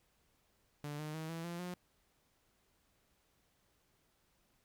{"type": "tone with pitch steps", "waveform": "sawtooth", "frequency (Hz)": [146.9, 152.78, 158.91, 165.27, 171.89, 178.78], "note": ["D3", "D#3", "D#3", "E3", "F3", "F3"], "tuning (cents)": [1, -31, 37, 5, -27, 41], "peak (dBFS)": -37, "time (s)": [0.84, 1.74], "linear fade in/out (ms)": 0, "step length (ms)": 150, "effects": ["pink hiss -75 dBFS RMS until 4.64 s"]}